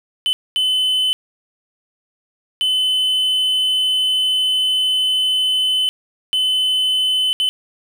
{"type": "tone bursts at uneven times", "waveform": "triangle", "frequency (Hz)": 3031, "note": "F#7", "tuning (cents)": 41, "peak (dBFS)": -13, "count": 5, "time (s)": [[0.26, 0.33], [0.56, 1.13], [2.61, 5.89], [6.33, 7.33], [7.4, 7.49]], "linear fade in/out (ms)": 0, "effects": []}